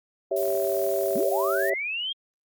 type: chord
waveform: sine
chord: C# diminished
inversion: second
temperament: equal with one note detuned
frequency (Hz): 392 / 554.4 / 657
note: G4 / C#5 / E5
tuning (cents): 0 / 0 / -6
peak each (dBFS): -27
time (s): 0.31-1.74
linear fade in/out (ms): 5
type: noise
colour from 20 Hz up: violet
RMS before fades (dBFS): -36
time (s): 0.36-1.7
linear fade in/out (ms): 5
type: click train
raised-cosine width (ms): 0.5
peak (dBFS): -33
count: 34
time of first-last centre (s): 0.43-1.229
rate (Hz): 41.3
type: linear sweep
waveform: sine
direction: up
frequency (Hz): 168.6 to 3271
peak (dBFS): -27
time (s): 1.15-2.13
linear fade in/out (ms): 10
effects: Opus 48 kbps